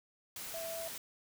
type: tone in noise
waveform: sine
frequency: 659.3 Hz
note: E5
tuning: in tune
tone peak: -40 dBFS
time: 0.54-0.88 s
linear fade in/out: 2 ms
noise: white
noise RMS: -44 dBFS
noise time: 0.36-0.98 s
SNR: +1 dB
effects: none